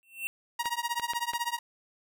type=tone with exponential growth; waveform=square; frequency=2700 Hz; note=E7; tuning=41 cents sharp; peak=-28 dBFS; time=0.03-0.27 s; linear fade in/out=0 ms; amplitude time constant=52 ms
type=tone with tremolo; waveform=sawtooth; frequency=947 Hz; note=A#5; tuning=27 cents sharp; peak=-22 dBFS; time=0.59-1.59 s; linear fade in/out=5 ms; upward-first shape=triangle; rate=16 Hz; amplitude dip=100%
type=clicks; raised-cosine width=0.3 ms; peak=-21 dBFS; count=4; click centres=0.657 / 0.997 / 1.135 / 1.335 s
effects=none